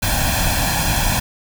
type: noise with comb filter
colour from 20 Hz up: pink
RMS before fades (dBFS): -18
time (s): 0.02-1.2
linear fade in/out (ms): 10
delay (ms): 1.2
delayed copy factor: +0.85
effects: none